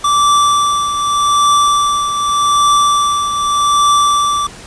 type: tone with tremolo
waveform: square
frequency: 1166 Hz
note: D6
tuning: 13 cents flat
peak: -8 dBFS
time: 0.04-4.47 s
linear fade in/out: 5 ms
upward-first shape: triangle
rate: 0.84 Hz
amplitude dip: 60%
effects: pink hiss -34 dBFS RMS until 4.66 s + resampled to 22050 Hz